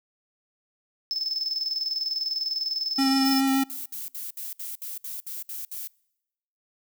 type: tone with tremolo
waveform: triangle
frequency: 5250 Hz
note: E8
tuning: 8 cents flat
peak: -23 dBFS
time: 1.11-3.4 s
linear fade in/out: 0 ms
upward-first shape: square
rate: 20 Hz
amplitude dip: 60%
type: tone with vibrato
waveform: square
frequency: 268.8 Hz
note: C4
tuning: 47 cents sharp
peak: -21 dBFS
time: 2.98-3.64 s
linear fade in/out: 10 ms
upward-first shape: sine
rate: 7 Hz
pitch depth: 13 cents each way
type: noise bursts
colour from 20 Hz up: violet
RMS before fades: -35 dBFS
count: 12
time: 3.25-5.874 s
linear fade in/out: 2 ms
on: 160 ms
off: 64 ms
effects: noise-tail reverb RT60 0.9 s tail -26 dB re dry